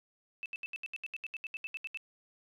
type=tone bursts; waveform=sine; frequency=2637 Hz; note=E7; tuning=in tune; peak=-36 dBFS; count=16; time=0.43-1.973 s; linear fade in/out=0 ms; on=28 ms; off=73 ms; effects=none